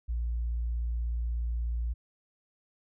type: tone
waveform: sine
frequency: 58.27 Hz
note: A#1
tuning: in tune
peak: -27 dBFS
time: 0.08-1.94 s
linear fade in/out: 20 ms
effects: tanh soft clip ceiling -25 dBFS